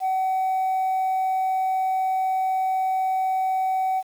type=tone; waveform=sine; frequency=756 Hz; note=F#5; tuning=37 cents sharp; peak=-18 dBFS; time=0-4.03 s; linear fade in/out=50 ms; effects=tanh soft clip ceiling -19 dBFS + 8-bit